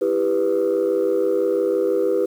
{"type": "chord", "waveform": "sine", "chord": "E minor", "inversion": "none", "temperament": "just", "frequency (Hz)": [329.6, 395.6, 494.4], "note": ["E4", "G4", "B4"], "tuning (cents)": [0, 16, 2], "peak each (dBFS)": [-23, -19, -19], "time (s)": [0.01, 2.26], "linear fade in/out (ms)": 10, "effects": ["tanh soft clip ceiling -12 dBFS", "8-bit"]}